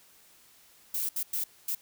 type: noise bursts at uneven times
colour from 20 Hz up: violet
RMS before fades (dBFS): -31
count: 4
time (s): 0.94-1.09 / 1.16-1.23 / 1.33-1.44 / 1.68-1.75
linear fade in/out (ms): 5
effects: white hiss -59 dBFS RMS until 1.81 s